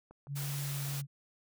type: click train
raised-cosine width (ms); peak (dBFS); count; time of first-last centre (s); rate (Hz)
1; -40; 4; 0.11-0.592; 6.23
type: tone with pitch glide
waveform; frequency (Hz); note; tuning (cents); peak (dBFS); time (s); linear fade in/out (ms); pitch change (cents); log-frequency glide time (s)
sine; 141.2 to 139.82; C#3 to C#3; +32 to +15; -35; 0.27-1.07; 50; -17; 0.69-0.83
type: noise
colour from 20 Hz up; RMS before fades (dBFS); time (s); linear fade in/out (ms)
white; -42; 0.35-1.02; 20
effects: none